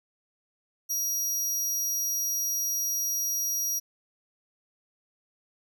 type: tone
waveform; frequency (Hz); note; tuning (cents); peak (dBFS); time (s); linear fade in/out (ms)
sawtooth; 5740; F8; +47; -24; 0.89-3.8; 20
effects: none